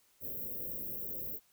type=band-stop noise; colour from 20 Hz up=white; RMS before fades=-40 dBFS; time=0.2-1.4 s; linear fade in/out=50 ms; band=590 to 13000 Hz; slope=96 dB/octave; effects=white hiss -69 dBFS RMS until 1.52 s